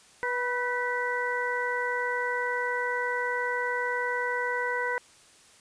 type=harmonic tone with a mistuned harmonic; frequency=490 Hz; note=B4; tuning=14 cents flat; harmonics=1 / 2 / 3 / 4; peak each=-32 / -32 / -32 / -32 dBFS; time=0.23-4.98 s; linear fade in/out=0 ms; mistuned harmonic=3; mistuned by=+44 cents; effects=white hiss -56 dBFS RMS until 5.6 s + resampled to 22050 Hz